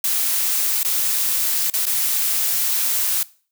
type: noise with dropouts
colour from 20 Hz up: blue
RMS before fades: -20 dBFS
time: 0.04-3.23 s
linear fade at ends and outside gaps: 2 ms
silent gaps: 0.831-0.848 / 1.7-1.738 / 1.855-1.866 s
effects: noise-tail reverb RT60 0.4 s tail -20 dB re dry